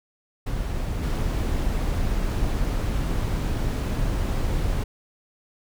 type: noise with level steps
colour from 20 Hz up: brown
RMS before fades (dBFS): -27 / -24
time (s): 0.46-4.84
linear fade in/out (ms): 10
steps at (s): 1.02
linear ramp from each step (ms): 20
effects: none